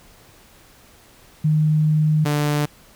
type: tone pair in turn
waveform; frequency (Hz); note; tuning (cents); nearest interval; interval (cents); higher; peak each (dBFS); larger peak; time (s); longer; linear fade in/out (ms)
sine / sawtooth; 153.9 / 147.65; D#3 / D3; -19 / +10; minor second; 71; first; -14; neither; 1.44-2.25 / 2.25-2.66; first; 10
effects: pink hiss -50 dBFS RMS until 2.95 s